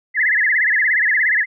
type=tone with vibrato; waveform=sine; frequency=1864.7 Hz; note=A#6; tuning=in tune; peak=-13 dBFS; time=0.14-1.46 s; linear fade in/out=50 ms; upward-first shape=sine; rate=17 Hz; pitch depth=190 cents each way; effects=none